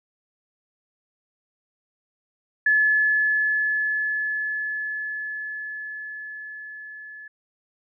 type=tone with level ramp; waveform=sine; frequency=1718 Hz; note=A6; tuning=42 cents flat; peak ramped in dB=-15 to -38 dBFS; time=2.66-7.28 s; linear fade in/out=5 ms; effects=none